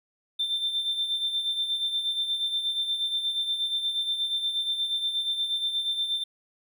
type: tone with tremolo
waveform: triangle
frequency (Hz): 3569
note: A7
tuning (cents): +24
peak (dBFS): -20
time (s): 0.39-6.24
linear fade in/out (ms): 10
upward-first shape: sine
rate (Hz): 8.4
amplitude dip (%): 65
effects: tanh soft clip ceiling -21 dBFS